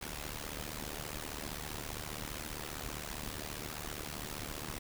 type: noise with amplitude modulation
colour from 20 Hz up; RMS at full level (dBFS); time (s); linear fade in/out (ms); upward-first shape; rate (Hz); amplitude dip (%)
pink; -38; 0.01-4.79; 10; sine; 75.1; 90
effects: none